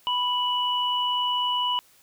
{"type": "tone pair together", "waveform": "sine", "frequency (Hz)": [987.8, 2952], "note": ["B5", "F#7"], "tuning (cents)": [0, -5], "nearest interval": "octave + perfect fifth", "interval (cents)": 1895, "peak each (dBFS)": [-25, -25], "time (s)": [0.07, 1.79], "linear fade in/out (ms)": 0, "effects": ["white hiss -58 dBFS RMS until 2.02 s"]}